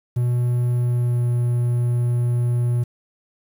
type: tone with pitch glide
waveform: triangle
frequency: 122.1 to 120.91 Hz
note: B2 to B2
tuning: -19 to -36 cents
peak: -15 dBFS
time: 0.16-2.84 s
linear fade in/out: 10 ms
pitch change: -17 cents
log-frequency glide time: 0.75-1.27 s
effects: 8-bit